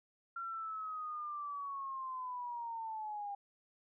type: linear sweep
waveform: sine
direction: down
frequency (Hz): 1373 to 800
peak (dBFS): -39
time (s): 0.36-3.35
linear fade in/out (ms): 5
effects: none